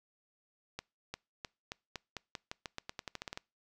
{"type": "accelerating click train", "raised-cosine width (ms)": 0.2, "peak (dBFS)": -22, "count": 18, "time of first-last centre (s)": [0.79, 3.375], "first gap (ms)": 350, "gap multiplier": 0.88, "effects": ["noise-tail reverb RT60 0.3 s tail -26 dB re dry"]}